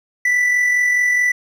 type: tone with amplitude modulation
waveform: triangle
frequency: 1975.5 Hz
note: B6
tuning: in tune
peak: -10 dBFS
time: 0.25-1.32 s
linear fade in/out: 5 ms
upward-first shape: sine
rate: 44.7 Hz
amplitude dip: 35%
effects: none